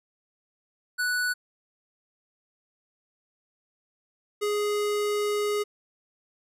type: tone pair in turn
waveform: square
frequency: 1480 / 415.3 Hz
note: F#6 / G#4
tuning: 0 / 0 cents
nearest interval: octave + minor seventh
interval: 2200 cents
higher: first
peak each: -25 dBFS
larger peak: neither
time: 0.98-1.34 / 4.41-5.64 s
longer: second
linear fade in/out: 20 ms
effects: resampled to 32000 Hz